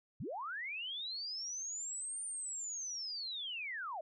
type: linear two-way sweep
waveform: sine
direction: up then down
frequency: 82.41 to 9080 to 585 Hz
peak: -39 dBFS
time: 0.2-4.01 s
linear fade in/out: 5 ms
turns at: 2.24 s
effects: none